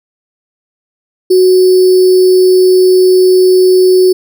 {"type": "tone with sample-and-hold", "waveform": "sine", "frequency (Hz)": 370, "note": "F#4", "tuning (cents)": 0, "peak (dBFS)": -3, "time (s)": [1.3, 4.13], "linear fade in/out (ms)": 10, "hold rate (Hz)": 4900, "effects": []}